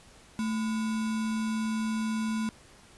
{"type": "tone with sample-and-hold", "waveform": "sine", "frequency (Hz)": 220, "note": "A3", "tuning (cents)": 0, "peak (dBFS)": -27, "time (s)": [0.39, 2.49], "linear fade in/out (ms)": 0, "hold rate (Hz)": 1225, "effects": ["pink hiss -55 dBFS RMS until 2.97 s", "resampled to 24000 Hz"]}